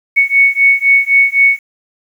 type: beating tone pair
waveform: sine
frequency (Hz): 2217 / 2220.9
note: C#7 / C#7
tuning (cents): 0 / +3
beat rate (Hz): 3.9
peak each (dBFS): -10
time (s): 0.16-1.59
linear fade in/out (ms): 20
effects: 7-bit